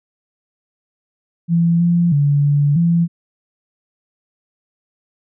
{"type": "tone with pitch steps", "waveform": "sine", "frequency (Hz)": [168.9, 172.2, 143.6, 144.4, 169.3], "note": ["E3", "F3", "D3", "D3", "E3"], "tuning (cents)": [42, -24, -39, -29, 46], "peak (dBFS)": -11, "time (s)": [1.48, 3.08], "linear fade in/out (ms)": 50, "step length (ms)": 320, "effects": []}